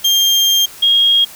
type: tone pair in turn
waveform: 35% pulse / sine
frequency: 3198 / 3263 Hz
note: G7 / G#7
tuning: +34 / -31 cents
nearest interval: unison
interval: 35 cents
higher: second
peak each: -8 dBFS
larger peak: neither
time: 0.04-0.66 / 0.82-1.25 s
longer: first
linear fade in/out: 10 ms
effects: white hiss -36 dBFS RMS until 1.35 s